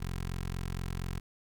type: tone with notch filter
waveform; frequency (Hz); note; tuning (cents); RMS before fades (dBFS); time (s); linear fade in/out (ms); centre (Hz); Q
15% pulse; 44.25; F1; +23; -36; 0-1.2; 10; 560; 1.1
effects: none